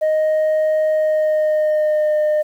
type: tone with pitch glide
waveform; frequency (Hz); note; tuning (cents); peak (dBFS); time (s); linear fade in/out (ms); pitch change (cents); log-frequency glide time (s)
sine; 622 to 607.4; D#5 to D#5; -1 to -42; -11; 0.01-2.43; 20; -41; 0.91-2.17
effects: tanh soft clip ceiling -13 dBFS + 8-bit